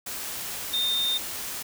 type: tone in noise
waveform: sine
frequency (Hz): 3640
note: A#7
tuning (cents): -42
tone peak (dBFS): -23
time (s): 0.73-1.18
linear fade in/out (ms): 10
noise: white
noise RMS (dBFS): -34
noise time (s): 0.06-1.63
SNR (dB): +8
effects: none